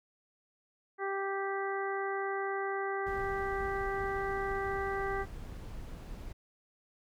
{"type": "harmonic tone", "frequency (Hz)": 392, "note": "G4", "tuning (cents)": 0, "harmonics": [1, 2, 3, 4, 5], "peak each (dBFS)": [-35, -38, -40, -41, -42], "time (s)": [0.98, 5.26], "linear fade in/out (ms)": 50}
{"type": "noise", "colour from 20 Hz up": "brown", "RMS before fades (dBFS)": -43, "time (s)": [3.06, 6.33], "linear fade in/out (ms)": 10}
{"effects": []}